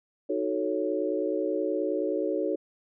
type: chord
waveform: sine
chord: D# half-diminished seventh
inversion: none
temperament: equal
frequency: 311.1 / 370 / 440 / 554.4 Hz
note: D#4 / F#4 / A4 / C#5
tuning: 0 / 0 / 0 / 0 cents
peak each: -31 dBFS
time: 0.29-2.56 s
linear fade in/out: 10 ms
effects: none